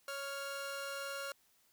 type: tone pair together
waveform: sawtooth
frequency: 554.4 / 1396.9 Hz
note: C#5 / F6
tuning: 0 / 0 cents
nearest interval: octave + major third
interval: 1600 cents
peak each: -39 / -39 dBFS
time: 0.08-1.32 s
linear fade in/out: 2 ms
effects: white hiss -71 dBFS RMS until 1.72 s